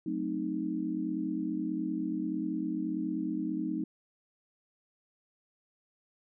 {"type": "chord", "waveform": "sine", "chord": "F# diminished seventh", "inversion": "none", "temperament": "equal", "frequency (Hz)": [185, 220, 261.6, 311.1], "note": ["F#3", "A3", "C4", "Eb4"], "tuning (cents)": [0, 0, 0, 0], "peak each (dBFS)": [-38, -38, -37, -33], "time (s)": [0.06, 3.84], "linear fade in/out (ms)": 5, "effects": []}